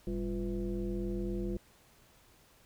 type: tone with frequency modulation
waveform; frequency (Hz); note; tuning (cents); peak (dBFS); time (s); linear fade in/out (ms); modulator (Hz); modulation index
sine; 195.9; G3; -1; -32; 0.07-1.57; 2; 152; 1.4
effects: pink hiss -63 dBFS RMS until 2.65 s